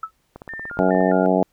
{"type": "tone with exponential decay", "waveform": "sine", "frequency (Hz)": 1306, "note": "E6", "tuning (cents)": -17, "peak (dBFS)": -21, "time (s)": [0.03, 0.11], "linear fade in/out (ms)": 5, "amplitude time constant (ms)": 17}
{"type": "click train", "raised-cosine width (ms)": 1, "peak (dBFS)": -22, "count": 12, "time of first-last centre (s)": [0.36, 1.007], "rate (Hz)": 17}
{"type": "tone with vibrato", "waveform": "sine", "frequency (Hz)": 1593, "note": "G6", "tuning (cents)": 27, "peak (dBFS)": -30, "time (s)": [0.49, 1.26], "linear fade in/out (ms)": 0, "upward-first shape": "square", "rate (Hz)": 2.4, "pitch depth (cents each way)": 210}
{"type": "harmonic tone", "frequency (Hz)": 93, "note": "F#2", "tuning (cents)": 9, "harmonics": [2, 3, 4, 5, 6, 7, 8, 9], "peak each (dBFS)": [-21, -22, -24, -23, -25, -21, -26, -26], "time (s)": [0.79, 1.43], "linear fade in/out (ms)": 0}
{"effects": ["pink hiss -66 dBFS RMS until 1.52 s"]}